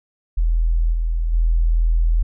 sine tone with level steps, 41.2 Hz, E1, in tune, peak -14 / -17 / -13 dBFS, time 0.37-2.23 s, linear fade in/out 10 ms, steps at 0.92 / 1.32 s, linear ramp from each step 20 ms, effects none

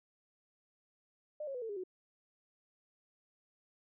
sine tone with pitch steps, 603 / 546.6 / 495.5 / 449.1 / 407.1 / 369.1 Hz, D5 / C#5 / B4 / A4 / G#4 / F#4, +46 / -24 / +6 / +35 / -35 / -4 cents, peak -38 dBFS, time 1.4-1.838 s, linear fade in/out 5 ms, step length 73 ms, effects none

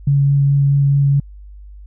sine tone with vibrato, 140.4 Hz, C#3, 22 cents sharp, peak -10 dBFS, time 0.07-1.2 s, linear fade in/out 5 ms, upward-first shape sine, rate 4.7 Hz, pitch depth 8 cents each way, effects added 50 Hz sine -34 dBFS peak until 1.86 s

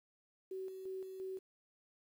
sine tone with tremolo, 378.6 Hz, F#4, 40 cents sharp, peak -40 dBFS, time 0.51-1.39 s, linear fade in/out 5 ms, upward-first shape square, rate 2.9 Hz, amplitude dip 45%, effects 11-bit

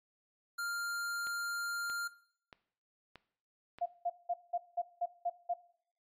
square tone, 1396.9 Hz, F6, in tune, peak -36 dBFS, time 0.58-2.08 s, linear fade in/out 10 ms
click train, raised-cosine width 0.3 ms, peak -33 dBFS, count 5, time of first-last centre 1.27-3.786 s, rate 1.59 Hz
sine tone bursts, 698.5 Hz, F5, in tune, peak -30 dBFS, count 8, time 3.81-5.54 s, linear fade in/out 10 ms, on 50 ms, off 190 ms
effects noise-tail reverb RT60 0.6 s tail -17 dB re dry + MP3 64 kbps

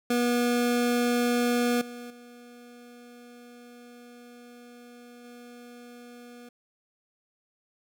25% pulse tone with level steps, 241.7 Hz, B3, 37 cents flat, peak -19 / -35 / -43 / -41 dBFS, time 0.1-6.49 s, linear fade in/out 5 ms, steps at 1.81 / 2.1 / 5.24 s, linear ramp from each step 5 ms, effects none

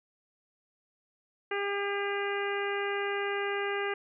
harmonic tone, 402.1 Hz, G4, 44 cents sharp, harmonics 1 / 2 / 3 / 4 / 5 / 6 / 7, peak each -32 / -38 / -39 / -37 / -38 / -42 / -43 dBFS, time 1.51-3.94 s, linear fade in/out 5 ms, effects none

